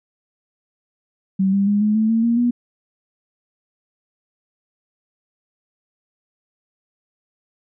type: tone with pitch steps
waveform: sine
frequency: 191.8 / 198.22 / 204.9 / 211.7 / 218.8 / 226.1 / 233.7 / 241.5 Hz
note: G3 / G3 / G#3 / G#3 / A3 / A3 / A#3 / B3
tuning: -37 / +20 / -23 / +33 / -9 / +47 / +5 / -39 cents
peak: -14 dBFS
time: 1.39-2.51 s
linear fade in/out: 10 ms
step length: 140 ms
effects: none